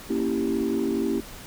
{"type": "chord", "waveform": "sine", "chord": "A# diminished seventh", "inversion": "none", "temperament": "equal", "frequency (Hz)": [233.1, 277.2, 329.6, 392], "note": ["A#3", "C#4", "E4", "G4"], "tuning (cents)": [0, 0, 0, 0], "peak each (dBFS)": -27, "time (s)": [0.09, 1.21], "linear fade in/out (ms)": 20, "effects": ["tanh soft clip ceiling -16 dBFS", "pink hiss -42 dBFS RMS until 1.46 s"]}